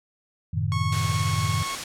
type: chord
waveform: sine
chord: F# diminished seventh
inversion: none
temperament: equal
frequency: 92.5 / 110 / 130.81 / 155.56 Hz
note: F#2 / A2 / C3 / Eb3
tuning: 0 / 0 / 0 / 0 cents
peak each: -27 / -27 / -31 / -28 dBFS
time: 0.53-1.63 s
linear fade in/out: 10 ms
type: tone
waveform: sawtooth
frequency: 1098 Hz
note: C#6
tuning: 17 cents flat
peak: -25 dBFS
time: 0.72-1.75 s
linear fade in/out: 0 ms
type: noise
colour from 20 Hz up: white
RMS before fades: -31 dBFS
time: 0.92-1.84 s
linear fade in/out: 5 ms
effects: low-pass 8000 Hz 12 dB/octave